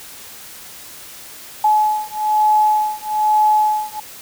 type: beating tone pair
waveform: sine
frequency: 852 / 853.1 Hz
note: G#5 / G#5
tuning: +44 / +46 cents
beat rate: 1.1 Hz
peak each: -16 dBFS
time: 1.64-4 s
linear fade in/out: 5 ms
effects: white hiss -37 dBFS RMS until 4.21 s